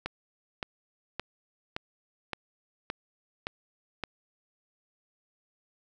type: click train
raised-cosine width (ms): 0.3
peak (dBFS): -16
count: 8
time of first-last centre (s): 0.06-4.037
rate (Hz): 1.76
effects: none